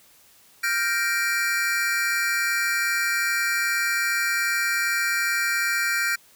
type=chord; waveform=square; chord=G minor seventh; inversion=third; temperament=equal; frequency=1396.9 / 1568 / 1864.7 / 2349 Hz; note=F6 / G6 / Bb6 / D7; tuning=0 / 0 / 0 / 0 cents; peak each=-28 dBFS; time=0.63-6.16 s; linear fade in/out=10 ms; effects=white hiss -55 dBFS RMS until 6.35 s